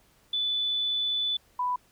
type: tone pair in turn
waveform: sine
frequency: 3485 / 992.2 Hz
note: A7 / B5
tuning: -17 / +8 cents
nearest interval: octave + minor seventh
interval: 2175 cents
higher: first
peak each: -25 dBFS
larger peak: neither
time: 0.33-1.37 / 1.59-1.76 s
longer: first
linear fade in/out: 5 ms
effects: pink hiss -63 dBFS RMS until 1.91 s